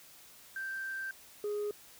sine tone pair in turn, 1568 / 415.3 Hz, G6 / G#4, 0 / 0 cents, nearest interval octave + major seventh, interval 2300 cents, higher first, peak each -35 / -30 dBFS, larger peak second, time 0.56-1.11 / 1.44-1.71 s, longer first, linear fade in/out 2 ms, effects tanh soft clip ceiling -31 dBFS + white hiss -56 dBFS RMS until 1.99 s

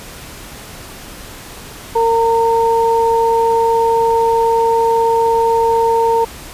sine tone pair together, 458.3 / 916 Hz, A#4 / A#5, -29 / -31 cents, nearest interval octave, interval 1198 cents, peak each -13 dBFS, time 1.95-6.25 s, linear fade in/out 10 ms, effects pink hiss -33 dBFS RMS until 6.53 s + resampled to 32000 Hz

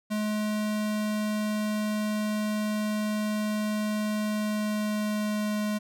square tone with pitch glide, 212.2 to 210.6 Hz, G#3 to G#3, +38 to +24 cents, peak -27 dBFS, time 0.1-5.79 s, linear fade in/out 20 ms, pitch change -14 cents, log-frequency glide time 4.26-5.61 s, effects none

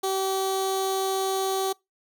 15% pulse tone with notch filter, 383.8 Hz, G4, 37 cents flat, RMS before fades -26 dBFS, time 0.03-1.73 s, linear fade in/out 10 ms, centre 1700 Hz, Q 0.85, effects noise-tail reverb RT60 0.2 s tail -25 dB re dry

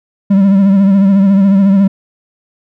triangle tone with vibrato, 196 Hz, G3, in tune, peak -3 dBFS, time 0.3-1.88 s, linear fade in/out 10 ms, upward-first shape triangle, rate 14 Hz, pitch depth 62 cents each way, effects none

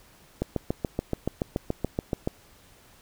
click train, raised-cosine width 2 ms, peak -12 dBFS, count 14, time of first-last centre 0.42-2.274 s, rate 7.01 Hz, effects pink hiss -56 dBFS RMS until 3.01 s

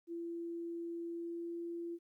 sine tone with pitch glide, 338.5 to 340.5 Hz, E4 to F4, +46 to -44 cents, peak -39 dBFS, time 0.07-1.99 s, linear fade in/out 50 ms, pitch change +10 cents, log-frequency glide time 1.11-1.59 s, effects 13-bit

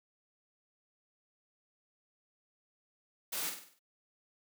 white noise with echo, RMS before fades -37 dBFS, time 3.32-3.5 s, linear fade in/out 10 ms, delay 49 ms, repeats 6, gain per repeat -6 dB, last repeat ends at 3.794 s, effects high-pass 200 Hz 12 dB/octave

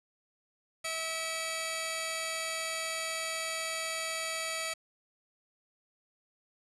10% pulse tone pair together, 648 / 2288 Hz, E5 / D7, -30 / -46 cents, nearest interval octave + minor seventh, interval 2184 cents, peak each -27 / -27 dBFS, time 0.84-4.74 s, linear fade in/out 10 ms, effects resampled to 24000 Hz + 8-bit

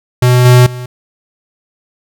square tone with level steps, 124.4 Hz, B2, 13 cents sharp, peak -6 / -3 / -22 dBFS, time 0.22-0.86 s, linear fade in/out 5 ms, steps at 0.45 / 0.66 s, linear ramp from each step 5 ms, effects none

